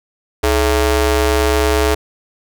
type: ring-modulated tone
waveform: sawtooth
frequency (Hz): 246.9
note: B3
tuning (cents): 0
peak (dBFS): -5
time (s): 0.43-1.95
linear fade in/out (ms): 10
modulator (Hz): 178
effects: none